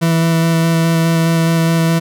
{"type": "tone with vibrato", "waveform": "40% pulse", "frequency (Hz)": 164.81, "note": "E3", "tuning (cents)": 0, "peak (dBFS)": -10, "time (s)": [0.01, 2], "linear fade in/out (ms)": 20, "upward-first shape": "square", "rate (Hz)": 4.8, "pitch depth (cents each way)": 9, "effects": []}